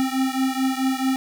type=beating tone pair; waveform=square; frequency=261.6 / 266.2 Hz; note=C4 / C4; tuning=0 / +30 cents; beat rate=4.6 Hz; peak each=-23 / -25 dBFS; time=0-1.16 s; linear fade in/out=0 ms; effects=none